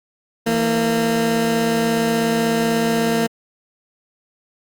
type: tone pair together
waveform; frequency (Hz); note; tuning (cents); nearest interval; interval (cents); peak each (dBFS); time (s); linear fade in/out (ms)
20% pulse; 164.81 / 229; E3 / A#3; 0 / -31; tritone; 569; -20 / -12; 0.46-3.27; 10
effects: Opus 48 kbps